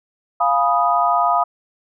sine chord, F half-diminished seventh, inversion none, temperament equal with one note detuned, 698.5 / 830.6 / 980.4 / 1244.5 Hz, F5 / Ab5 / Cb6 / Eb6, 0 / 0 / -13 / 0 cents, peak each -18 / -23 / -20 / -18 dBFS, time 0.4-1.44 s, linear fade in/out 10 ms, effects none

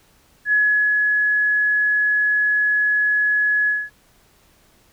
sine tone with ADSR envelope, 1692 Hz, G#6, 32 cents sharp, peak -13 dBFS, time 0.45-3.9 s, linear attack 75 ms, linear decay 400 ms, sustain -2 dB, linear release 220 ms, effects pink hiss -56 dBFS RMS until 4.92 s

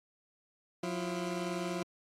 20% pulse tone pair together, 179 / 337.6 Hz, F3 / E4, +43 / +41 cents, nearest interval major seventh, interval 1098 cents, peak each -31 / -33 dBFS, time 0.83-1.83 s, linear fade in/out 5 ms, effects low-pass 9000 Hz 12 dB/octave + AAC 64 kbps

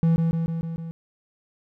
triangle tone with echo, 164.81 Hz, E3, in tune, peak -14 dBFS, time 0.03-0.16 s, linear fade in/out 0 ms, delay 150 ms, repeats 5, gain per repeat -3 dB, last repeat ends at 0.91 s, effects none

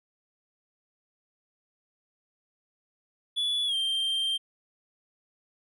triangle tone with pitch glide, 3429 to 3163 Hz, A7 to G7, -45 to +15 cents, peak -24 dBFS, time 3.36-4.38 s, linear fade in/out 20 ms, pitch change -140 cents, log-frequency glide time 3.66-3.75 s, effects none

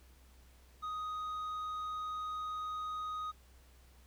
sine tone with tanh clipping, 1249 Hz, D#6, 6 cents sharp, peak -38 dBFS, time 0.82-3.32 s, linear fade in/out 20 ms, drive 5 dB, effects added 63 Hz sine -59 dBFS peak until 4.06 s + pink hiss -66 dBFS RMS until 4.06 s

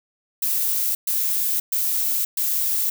violet noise bursts, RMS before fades -22 dBFS, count 4, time 0.42-2.9 s, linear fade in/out 5 ms, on 530 ms, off 120 ms, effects none

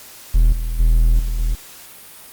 triangle tone with level steps, 40.36 Hz, E1, 36 cents flat, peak -7 / -17 / -8 / -16 / -13 dBFS, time 0.34-1.55 s, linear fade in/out 10 ms, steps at 0.52 / 0.79 / 1.19 / 1.39 s, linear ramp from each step 10 ms, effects white hiss -40 dBFS RMS until 2.32 s + Opus 48 kbps

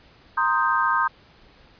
sine chord, C minor seventh, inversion third, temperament equal, 932.3 / 1046.5 / 1244.5 / 1568 Hz, Bb5 / C6 / Eb6 / G6, 0 / 0 / 0 / 0 cents, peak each -25 / -24 / -23 / -24 dBFS, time 0.37-1.08 s, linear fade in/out 10 ms, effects pink hiss -53 dBFS RMS until 1.79 s + resampled to 11025 Hz

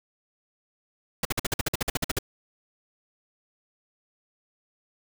pink noise bursts, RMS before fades -25 dBFS, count 14, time 1.23-2.188 s, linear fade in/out 5 ms, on 22 ms, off 50 ms, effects none

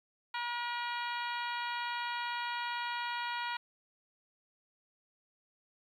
harmonic tone with a mistuned harmonic, 478.8 Hz, A#4, 46 cents sharp, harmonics 2 / 3 / 4 / 5 / 6 / 7 / 8 / 9, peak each -37 / -41 / -43 / -45 / -47 / -48 / -49 / -50 dBFS, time 0.34-3.57 s, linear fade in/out 5 ms, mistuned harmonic 7, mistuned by -22 cents, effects 11-bit

